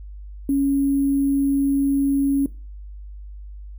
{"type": "tone with sample-and-hold", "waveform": "sine", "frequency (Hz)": 277.2, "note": "C#4", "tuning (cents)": 0, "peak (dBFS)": -16, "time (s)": [0.49, 2.46], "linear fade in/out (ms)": 2, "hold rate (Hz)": 11025, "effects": ["noise-tail reverb RT60 0.3 s tail -19 dB re dry", "added 50 Hz sine -34 dBFS peak until 3.78 s"]}